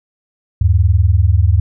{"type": "tone pair together", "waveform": "sine", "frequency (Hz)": [78.3, 98.65], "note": ["D#2", "G2"], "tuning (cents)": [11, 11], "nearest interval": "major third", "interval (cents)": 400, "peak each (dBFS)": -11, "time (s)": [0.61, 1.6], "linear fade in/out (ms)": 5, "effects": []}